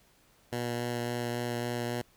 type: tone with vibrato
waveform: 10% pulse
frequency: 120 Hz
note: B2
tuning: 49 cents flat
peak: -23 dBFS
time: 0.52-2.02 s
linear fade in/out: 10 ms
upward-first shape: sine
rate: 3.6 Hz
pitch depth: 12 cents each way
effects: pink hiss -64 dBFS RMS until 2.16 s